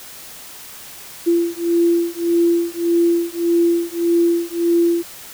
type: beating tone pair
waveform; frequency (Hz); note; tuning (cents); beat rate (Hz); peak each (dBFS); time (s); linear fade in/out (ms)
sine; 340 / 341.7; F4 / F4; -46 / -38; 1.7; -17; 1.26-5.03; 20
effects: white hiss -37 dBFS RMS until 5.33 s